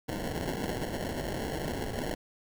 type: noise with sample-and-hold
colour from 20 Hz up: violet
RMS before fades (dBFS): -34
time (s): 0.08-2.15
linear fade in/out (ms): 10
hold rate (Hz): 1225
effects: none